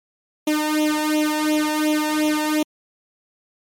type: tone with flanger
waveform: sawtooth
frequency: 304.8 Hz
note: D#4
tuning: 36 cents flat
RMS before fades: -20 dBFS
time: 0.47-2.63 s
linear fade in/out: 5 ms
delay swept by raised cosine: 0.31 to 1.14 ms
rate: 2.8 Hz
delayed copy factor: +1
effects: MP3 64 kbps